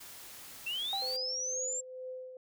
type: noise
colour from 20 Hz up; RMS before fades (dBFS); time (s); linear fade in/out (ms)
white; -49; 0-1.17; 10
type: linear sweep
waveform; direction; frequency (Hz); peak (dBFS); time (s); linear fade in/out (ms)
sine; up; 2639 to 7500; -33; 0.66-1.81; 10
type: tone with exponential decay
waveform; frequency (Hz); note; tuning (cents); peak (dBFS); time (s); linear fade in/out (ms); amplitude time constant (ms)
sine; 784; G5; 0; -33; 0.93-1.39; 1; 100
type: tone with tremolo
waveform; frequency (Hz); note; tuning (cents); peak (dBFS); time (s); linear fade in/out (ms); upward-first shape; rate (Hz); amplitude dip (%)
sine; 512; C5; -38; -38; 1.02-2.37; 2; triangle; 2.1; 60
effects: none